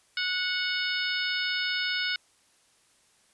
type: harmonic tone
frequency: 735 Hz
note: F#5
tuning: 12 cents flat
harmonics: 2 / 3 / 4 / 5 / 6 / 7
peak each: -31 / -33 / -34 / -35 / -36 / -36 dBFS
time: 0.17-2.16 s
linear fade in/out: 2 ms
effects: white hiss -64 dBFS RMS until 3.33 s + resampled to 24000 Hz